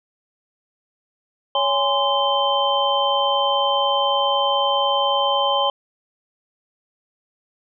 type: tone cluster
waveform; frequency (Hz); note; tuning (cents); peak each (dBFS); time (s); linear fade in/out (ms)
sine; 560 / 826 / 1036 / 3107; C#5 / G#5 / C6 / G7; +18 / -10 / -17 / -16; -22; 1.55-5.7; 2
effects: none